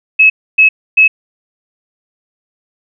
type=tone bursts; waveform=sine; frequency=2580 Hz; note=E7; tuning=38 cents flat; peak=-3 dBFS; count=3; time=0.19-1.08 s; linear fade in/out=10 ms; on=110 ms; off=280 ms; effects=none